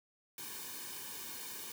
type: noise with comb filter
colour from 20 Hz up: white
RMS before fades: -45 dBFS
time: 0.38-1.72 s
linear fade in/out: 2 ms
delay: 1.5 ms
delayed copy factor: -0.85
effects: none